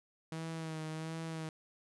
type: tone with vibrato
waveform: sawtooth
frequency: 160 Hz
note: D#3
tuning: 49 cents sharp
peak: -35 dBFS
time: 0.32-1.49 s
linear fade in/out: 2 ms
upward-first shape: sine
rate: 1.4 Hz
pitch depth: 34 cents each way
effects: resampled to 24000 Hz